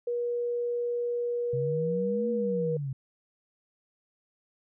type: tone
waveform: sine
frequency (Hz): 479.9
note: B4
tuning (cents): -50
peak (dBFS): -27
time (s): 0.07-2.77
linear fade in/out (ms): 5
type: exponential two-way sweep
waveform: sine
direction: up then down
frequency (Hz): 129.8 to 230 to 129.8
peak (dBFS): -30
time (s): 1.53-2.93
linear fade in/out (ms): 5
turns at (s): 2.3
effects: none